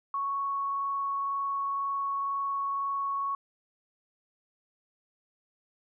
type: tone with frequency modulation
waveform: sine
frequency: 1108.7 Hz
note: C#6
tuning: in tune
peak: -28 dBFS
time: 0.14-3.35 s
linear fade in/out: 2 ms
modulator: 22 Hz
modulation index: 0.27
effects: none